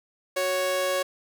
sawtooth tone pair together, 369.7 / 554.4 Hz, F#4 / C#5, -1 / 0 cents, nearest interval perfect fifth, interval 701 cents, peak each -29 / -20 dBFS, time 0.36-1.03 s, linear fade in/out 10 ms, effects none

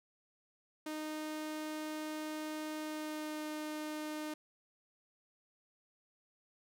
sawtooth tone with pitch glide, 308.3 to 305.6 Hz, D#4 to D#4, -16 to -31 cents, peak -35 dBFS, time 0.86-4.34 s, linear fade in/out 5 ms, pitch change -15 cents, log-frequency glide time 2.79-3.46 s, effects none

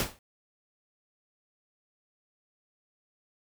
pink noise with exponential decay, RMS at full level -25 dBFS, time 0-0.19 s, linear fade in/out 1 ms, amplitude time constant 40 ms, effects none

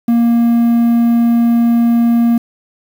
triangle tone with quantisation, 234.4 Hz, A#3, 10 cents sharp, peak -6 dBFS, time 0.08-2.38 s, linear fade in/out 5 ms, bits 6, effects none

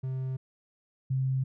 triangle / sine tone pair in turn, 130.81 / 131.95 Hz, C3 / C3, 0 / +15 cents, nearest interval unison, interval 15 cents, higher second, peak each -28 / -25 dBFS, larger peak second, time 0.03-0.37 / 1.1-1.44 s, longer neither, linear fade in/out 10 ms, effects none

